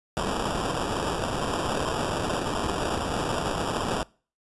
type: noise with sample-and-hold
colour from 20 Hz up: blue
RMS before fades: -28 dBFS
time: 0.17-4.03 s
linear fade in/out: 0 ms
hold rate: 2100 Hz
effects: noise-tail reverb RT60 0.4 s tail -24 dB re dry + resampled to 24000 Hz